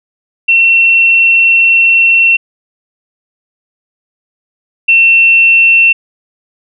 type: tone pair in turn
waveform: sine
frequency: 2712 / 2700 Hz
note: E7 / E7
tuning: +49 / +41 cents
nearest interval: unison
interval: 8 cents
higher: first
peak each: -4 / -3 dBFS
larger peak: second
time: 0.48-2.37 / 4.88-5.93 s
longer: first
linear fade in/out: 10 ms
effects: none